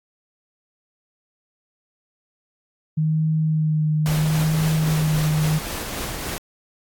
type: tone with vibrato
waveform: sine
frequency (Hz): 155.5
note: D#3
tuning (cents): -1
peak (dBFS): -17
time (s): 2.97-5.59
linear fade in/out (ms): 10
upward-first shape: sine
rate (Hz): 0.75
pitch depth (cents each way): 21
type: noise with tremolo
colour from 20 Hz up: pink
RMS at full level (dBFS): -28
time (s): 4.06-6.38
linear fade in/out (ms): 0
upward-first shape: sine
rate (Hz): 3.7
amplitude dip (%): 30
effects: AAC 64 kbps